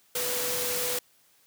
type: tone in noise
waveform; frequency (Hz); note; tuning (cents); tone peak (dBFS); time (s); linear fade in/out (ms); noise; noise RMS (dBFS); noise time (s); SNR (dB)
sine; 493.9; B4; 0; -34; 0.15-0.99; 5; white; -30; 0.15-0.99; -7
effects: white hiss -63 dBFS RMS until 1.46 s + high-pass 100 Hz 12 dB/octave